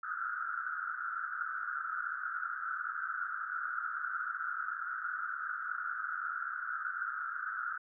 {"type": "band-pass noise", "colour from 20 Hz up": "white", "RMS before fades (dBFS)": -38, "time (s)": [0.03, 7.78], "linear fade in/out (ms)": 5, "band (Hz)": [1300, 1500], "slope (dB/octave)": 96, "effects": []}